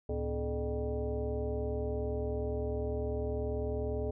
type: tone with frequency modulation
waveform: sine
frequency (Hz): 246.9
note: B3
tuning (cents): 0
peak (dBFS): -31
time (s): 0.09-4.11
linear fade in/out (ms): 5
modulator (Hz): 178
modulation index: 1.9
effects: none